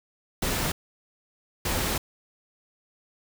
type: noise bursts at uneven times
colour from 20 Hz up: pink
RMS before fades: -27 dBFS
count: 2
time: 0.42-0.72 / 1.65-1.98 s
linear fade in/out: 5 ms
effects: none